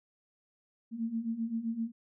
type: beating tone pair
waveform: sine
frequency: 223 / 230.7 Hz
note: A3 / A#3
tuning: +23 / -18 cents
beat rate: 7.7 Hz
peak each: -37 / -33 dBFS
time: 0.91-1.92 s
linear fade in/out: 50 ms
effects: none